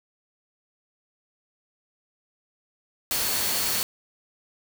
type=tone in noise; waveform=sine; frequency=4415 Hz; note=C#8; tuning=8 cents flat; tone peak=-34 dBFS; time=3.11-3.83 s; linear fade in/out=0 ms; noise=white; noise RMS=-26 dBFS; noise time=3.11-3.83 s; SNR=-11 dB; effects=none